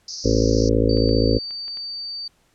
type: band-pass noise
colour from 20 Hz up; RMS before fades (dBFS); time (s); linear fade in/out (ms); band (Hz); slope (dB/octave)
pink; -33; 0.08-0.69; 2; 4500 to 6100; 96
type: harmonic tone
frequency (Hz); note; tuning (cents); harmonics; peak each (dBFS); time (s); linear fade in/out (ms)
55; A1; 0; 1 / 2 / 4 / 5 / 6 / 7 / 8 / 9 / 10; -22 / -22 / -26 / -22 / -28 / -26 / -24 / -23 / -28; 0.24-1.39; 20
type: tone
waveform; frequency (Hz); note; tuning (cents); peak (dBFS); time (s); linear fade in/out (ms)
sine; 4606; D8; -34; -28; 0.89-2.28; 5
type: clicks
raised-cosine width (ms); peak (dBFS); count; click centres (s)
0.3; -29; 5; 0.972 / 1.091 / 1.508 / 1.681 / 1.772
effects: pink hiss -62 dBFS RMS until 2.54 s + low-pass 11000 Hz 12 dB/octave